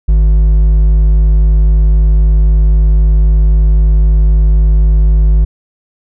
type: tone with hard clipping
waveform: triangle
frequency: 51.91 Hz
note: G#1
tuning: in tune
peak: -6 dBFS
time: 0.08-5.45 s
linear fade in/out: 10 ms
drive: 8 dB
effects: none